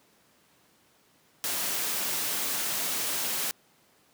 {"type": "noise", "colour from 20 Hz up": "white", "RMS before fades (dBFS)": -30, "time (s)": [1.44, 3.51], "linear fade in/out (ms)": 0, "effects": ["pink hiss -63 dBFS RMS until 4.13 s", "high-pass 150 Hz 12 dB/octave"]}